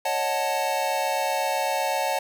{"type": "chord", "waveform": "square", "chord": "D# half-diminished seventh", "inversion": "third", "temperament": "equal", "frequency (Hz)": [554.4, 622.3, 740, 880], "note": ["C#5", "D#5", "F#5", "A5"], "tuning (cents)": [0, 0, 0, 0], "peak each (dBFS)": [-30, -32, -29, -28], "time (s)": [0.05, 2.19], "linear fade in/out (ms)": 5, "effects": []}